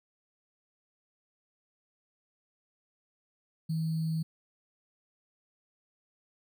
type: tone with sample-and-hold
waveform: sine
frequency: 160.7 Hz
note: E3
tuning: 44 cents flat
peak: -28 dBFS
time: 3.69-4.23 s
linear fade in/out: 10 ms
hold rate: 4410 Hz
effects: none